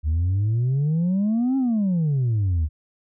sine exponential two-way sweep, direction up then down, 73.8 to 272.3 to 73.8 Hz, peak -16 dBFS, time 0.03-2.69 s, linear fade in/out 50 ms, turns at 1.57 s, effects tanh soft clip ceiling -17 dBFS

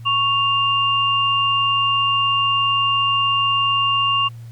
sine tone pair together, 1110 / 2797 Hz, C#6 / F7, +2 / +2 cents, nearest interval octave + major third, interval 1600 cents, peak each -18 dBFS, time 0.05-4.29 s, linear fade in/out 20 ms, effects added 116 Hz sine -33 dBFS peak until 4.51 s + pink hiss -54 dBFS RMS until 4.51 s

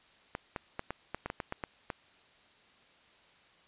clicks, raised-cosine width 0.5 ms, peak -20 dBFS, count 11, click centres 0.351 / 0.562 / 0.794 / 0.906 / 1.146 / 1.26 / 1.301 / 1.402 / 1.524 / 1.638 / 1.902 s, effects white hiss -62 dBFS RMS until 3.67 s + resampled to 8000 Hz

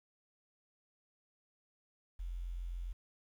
sine tone with quantisation, 43.65 Hz, F1, in tune, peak -38 dBFS, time 2.19-2.93 s, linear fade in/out 10 ms, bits 11, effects none

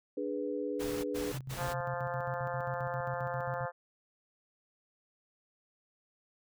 sine chord, G# diminished, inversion second, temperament equal, 293.7 / 415.3 / 493.9 Hz, D4 / G#4 / B4, 0 / 0 / 0 cents, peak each -37 dBFS, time 0.17-1.32 s, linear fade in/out 5 ms
pink noise bursts, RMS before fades -42 dBFS, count 3, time 0.79-1.74 s, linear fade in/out 20 ms, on 250 ms, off 100 ms
sine tone with tremolo, 131.7 Hz, C3, 12 cents sharp, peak -36 dBFS, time 1.34-3.66 s, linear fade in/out 10 ms, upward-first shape square, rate 7.5 Hz, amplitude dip 70%
harmonic tone, 174.61 Hz, F3, in tune, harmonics 3 / 4 / 5 / 6 / 7 / 8 / 9 / 10, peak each -38 / -40 / -42 / -44 / -45 / -46 / -47 / -48 dBFS, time 1.56-3.72 s, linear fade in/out 50 ms
effects none

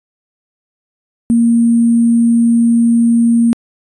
sine tone with sample-and-hold, 233.1 Hz, A#3, in tune, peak -7 dBFS, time 1.3-3.53 s, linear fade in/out 0 ms, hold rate 8820 Hz, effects resampled to 22050 Hz

